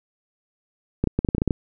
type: clicks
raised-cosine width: 3 ms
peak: -7 dBFS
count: 10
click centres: 1.04 / 1.073 / 1.19 / 1.248 / 1.288 / 1.349 / 1.382 / 1.419 / 1.477 / 1.508 s
effects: none